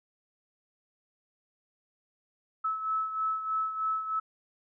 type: beating tone pair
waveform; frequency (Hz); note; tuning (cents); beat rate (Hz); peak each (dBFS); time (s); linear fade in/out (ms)
sine; 1300 / 1303.2; E6 / E6; -24 / -20; 3.2; -29 / -36; 2.64-4.2; 10
effects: none